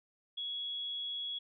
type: tone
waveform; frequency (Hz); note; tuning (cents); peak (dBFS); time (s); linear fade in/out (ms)
sine; 3348; G#7; +13; -36; 0.37-1.39; 10
effects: none